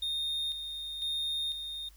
triangle tone with tremolo, 3675 Hz, A#7, 25 cents flat, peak -29 dBFS, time 0.02-1.89 s, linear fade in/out 5 ms, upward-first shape square, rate 1 Hz, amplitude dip 50%, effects added 50 Hz sine -54 dBFS peak until 1.96 s + white hiss -63 dBFS RMS until 1.96 s

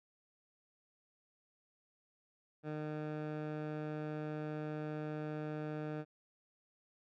15% pulse tone with low-pass filter, 152.5 Hz, D#3, 34 cents flat, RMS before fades -41 dBFS, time 2.63-6.05 s, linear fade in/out 50 ms, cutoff 1800 Hz, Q 0.61, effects none

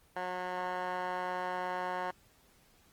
15% pulse tone with band-pass filter, 181.7 Hz, F#3, 31 cents flat, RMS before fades -36 dBFS, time 0.16-2.11 s, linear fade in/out 5 ms, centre 1100 Hz, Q 3.8, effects pink hiss -65 dBFS RMS until 2.92 s + Opus 24 kbps

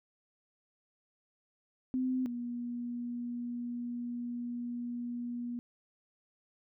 sine tone pair in turn, 256.6 / 240.7 Hz, C4 / B3, -34 / -44 cents, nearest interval minor second, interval 110 cents, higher first, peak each -29 / -35 dBFS, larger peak first, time 1.94-2.26 / 2.26-5.59 s, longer second, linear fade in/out 0 ms, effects none

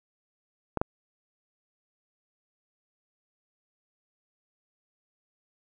clicks, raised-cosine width 1 ms, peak -13 / -10 dBFS, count 2, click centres 0.773 / 0.815 s, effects none

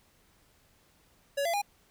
square tone with pitch steps, 563 / 677.3 / 814.8 Hz, C#5 / E5 / G#5, +27 / +47 / -33 cents, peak -28 dBFS, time 1.37-1.619 s, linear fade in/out 10 ms, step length 83 ms, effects pink hiss -65 dBFS RMS until 1.9 s

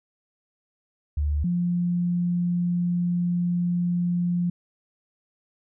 sine tone pair in turn, 73.7 / 175.29 Hz, D2 / F3, +7 / +7 cents, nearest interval octave + minor third, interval 1500 cents, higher second, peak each -21 dBFS, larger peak neither, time 1.17-1.44 / 1.44-4.5 s, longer second, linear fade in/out 5 ms, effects none

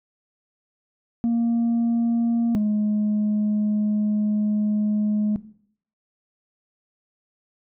sine tone pair in turn, 233.1 / 210.5 Hz, A#3 / G#3, 0 / +24 cents, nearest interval major second, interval 176 cents, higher first, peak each -16 dBFS, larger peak neither, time 1.24-2.55 / 2.55-5.36 s, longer second, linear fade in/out 0 ms, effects noise-tail reverb RT60 0.6 s tail -17 dB re dry + tanh soft clip ceiling -17 dBFS

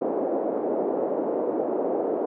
white band-pass noise, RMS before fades -26 dBFS, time 0.01-2.26 s, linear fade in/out 10 ms, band 290 to 580 Hz, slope 24 dB/octave, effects none

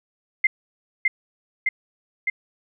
sine tone with echo, 2093 Hz, C7, in tune, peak -13 dBFS, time 0.44-0.47 s, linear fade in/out 5 ms, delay 610 ms, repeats 3, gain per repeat -2 dB, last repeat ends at 2.3 s, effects none

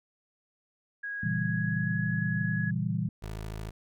sine tone with pitch glide, 1650 to 1680.8 Hz, G#6 to G#6, -12 to +20 cents, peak -33 dBFS, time 1.03-2.71 s, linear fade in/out 10 ms, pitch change +32 cents, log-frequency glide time 1.17-2.02 s
sine chord, A# diminished seventh, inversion none, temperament equal, 116.54 / 138.59 / 164.81 / 196 Hz, A#2 / C#3 / E3 / G3, 0 / 0 / 0 / 0 cents, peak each -32 / -36 / -31 / -33 dBFS, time 1.23-3.09 s, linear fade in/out 5 ms
20% pulse tone, 53.5 Hz, A1, 48 cents flat, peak -31 dBFS, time 3.22-3.71 s, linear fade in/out 10 ms
effects none

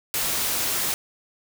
white noise, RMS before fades -25 dBFS, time 0.14-0.94 s, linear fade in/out 0 ms, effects none

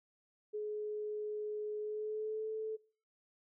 sine tone with pitch glide, 422.7 to 437.1 Hz, G#4 to A4, +31 to -11 cents, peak -36 dBFS, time 0.53-2.77 s, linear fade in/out 20 ms, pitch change +58 cents, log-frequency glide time 1.79-2.49 s, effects noise-tail reverb RT60 0.4 s tail -21 dB re dry

